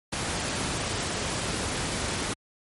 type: noise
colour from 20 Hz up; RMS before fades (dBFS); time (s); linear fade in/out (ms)
pink; -29; 0.12-2.34; 10
effects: high-pass 60 Hz 12 dB/octave + MP3 48 kbps